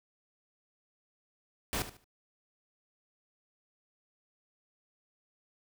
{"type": "noise with echo", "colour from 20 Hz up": "pink", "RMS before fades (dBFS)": -33, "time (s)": [1.73, 1.82], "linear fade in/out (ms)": 0, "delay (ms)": 74, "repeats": 3, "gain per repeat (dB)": -12, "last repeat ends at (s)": 2.042, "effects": []}